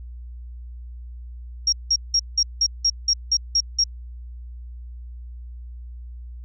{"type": "tone bursts", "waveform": "sine", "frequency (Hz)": 5588, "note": "F8", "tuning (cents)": 0, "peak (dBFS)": -15, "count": 10, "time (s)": [1.67, 3.84], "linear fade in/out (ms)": 5, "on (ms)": 55, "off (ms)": 180, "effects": ["added 60 Hz sine -34 dBFS peak until 6.44 s"]}